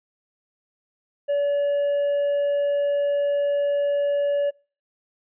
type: tone with hard clipping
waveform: triangle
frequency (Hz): 572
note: D5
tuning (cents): -46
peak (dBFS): -20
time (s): 1.28-4.51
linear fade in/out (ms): 20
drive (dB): 5
effects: noise-tail reverb RT60 0.4 s tail -26 dB re dry + resampled to 8000 Hz